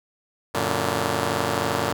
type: chord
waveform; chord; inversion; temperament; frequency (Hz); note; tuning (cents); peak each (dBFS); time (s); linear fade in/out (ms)
5% pulse; Gb augmented; none; just; 92.5 / 115.62 / 144.53; Gb2 / Bb2 / D3; 0 / -14 / -27; -16; 0.54-1.93; 10
effects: none